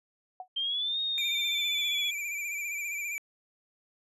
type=tone with exponential decay; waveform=sine; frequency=740 Hz; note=F#5; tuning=in tune; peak=-33 dBFS; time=0.4-0.48 s; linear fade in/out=2 ms; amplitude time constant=17 ms
type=exponential two-way sweep; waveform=sine; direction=up then down; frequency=3136 to 3729 to 3377 Hz; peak=-28 dBFS; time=0.56-2.11 s; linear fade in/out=10 ms; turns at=1 s
type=tone with vibrato; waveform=square; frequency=2349 Hz; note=D7; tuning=in tune; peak=-33 dBFS; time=1.18-3.18 s; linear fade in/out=0 ms; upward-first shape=sine; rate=15 Hz; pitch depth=51 cents each way
effects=resampled to 32000 Hz